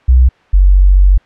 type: tone pair in turn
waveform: sine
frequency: 62.8 / 47.05 Hz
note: B1 / F#1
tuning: +30 / +30 cents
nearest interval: perfect fourth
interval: 500 cents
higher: first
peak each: -3 dBFS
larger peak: neither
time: 0.08-0.29 / 0.53-1.18 s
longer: second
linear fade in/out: 10 ms
effects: white hiss -48 dBFS RMS until 1.25 s + low-pass 2000 Hz 12 dB/octave